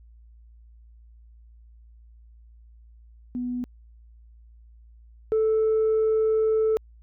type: tone pair in turn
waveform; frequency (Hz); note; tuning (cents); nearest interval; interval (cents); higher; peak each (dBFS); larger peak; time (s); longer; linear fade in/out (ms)
sine; 246.9 / 438.8; B3 / A4; 0 / -5; minor seventh; 995; second; -26 / -17; second; 3.35-3.64 / 5.32-6.77; second; 0
effects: tanh soft clip ceiling -17 dBFS + added 57 Hz sine -48 dBFS peak until 7.02 s